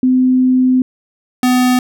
sine / square tone pair in turn, 255.8 / 251.1 Hz, C4 / B3, -39 / +29 cents, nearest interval unison, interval 32 cents, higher first, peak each -8 / -10 dBFS, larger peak first, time 0.03-0.82 / 1.43-1.79 s, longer first, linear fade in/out 2 ms, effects none

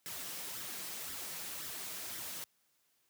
white noise with flanger, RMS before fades -43 dBFS, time 0.06-2.44 s, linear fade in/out 0 ms, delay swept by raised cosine 0.54 to 6.44 ms, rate 1.9 Hz, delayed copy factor +0.55, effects white hiss -75 dBFS RMS until 3.09 s + high-pass 80 Hz 12 dB/octave

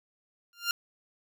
15% pulse tone with exponential growth, 1396.9 Hz, F6, in tune, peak -16 dBFS, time 0.53-0.71 s, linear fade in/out 1 ms, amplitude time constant 37 ms, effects none

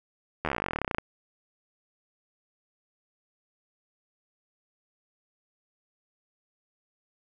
slowing click train, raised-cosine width 0.5 ms, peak -13 dBFS, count 25, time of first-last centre 0.45-0.984 s, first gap 12 ms, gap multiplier 1.05, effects none

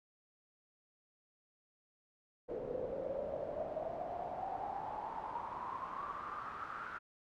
brown noise with band-pass filter sweep, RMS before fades -42 dBFS, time 2.48-6.99 s, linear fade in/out 20 ms, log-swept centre 470 to 1400 Hz, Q 9.2, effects none

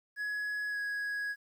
triangle tone with pitch glide, 1682 to 1662.7 Hz, G#6 to G#6, +22 to +2 cents, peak -31 dBFS, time 0.16-1.36 s, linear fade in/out 50 ms, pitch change -20 cents, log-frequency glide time 0.69-0.78 s, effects 11-bit

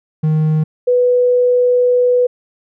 triangle / sine tone pair in turn, 155.56 / 493.9 Hz, D#3 / B4, 0 / 0 cents, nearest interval octave + minor sixth, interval 2000 cents, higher second, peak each -9 dBFS, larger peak neither, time 0.23-0.64 / 0.87-2.27 s, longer second, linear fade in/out 10 ms, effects none

